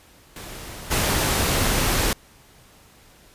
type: noise with level steps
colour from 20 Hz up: pink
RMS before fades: -37 / -21 dBFS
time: 0.36-2.13 s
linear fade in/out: 2 ms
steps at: 0.9 s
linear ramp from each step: 20 ms
effects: pink hiss -52 dBFS RMS until 3.34 s + resampled to 32000 Hz